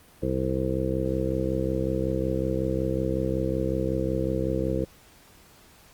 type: harmonic tone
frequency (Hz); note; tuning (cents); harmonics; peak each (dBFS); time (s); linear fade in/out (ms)
65.41; C2; 0; 1 / 2 / 3 / 4 / 5 / 6 / 7 / 8; -32 / -31 / -32 / -39 / -30 / -37 / -31 / -31; 0.22-4.85; 10
effects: pink hiss -54 dBFS RMS until 5.93 s + Opus 32 kbps